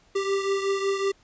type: beating tone pair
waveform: square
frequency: 392 / 397.4 Hz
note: G4 / G4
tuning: 0 / +24 cents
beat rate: 5.4 Hz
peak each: -25 / -31 dBFS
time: 0.15-1.12 s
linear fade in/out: 10 ms
effects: pink hiss -60 dBFS RMS until 1.23 s + resampled to 16000 Hz